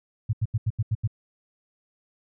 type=tone bursts; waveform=sine; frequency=110 Hz; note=A2; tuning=in tune; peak=-20 dBFS; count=7; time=0.29-1.076 s; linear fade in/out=10 ms; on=42 ms; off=82 ms; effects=none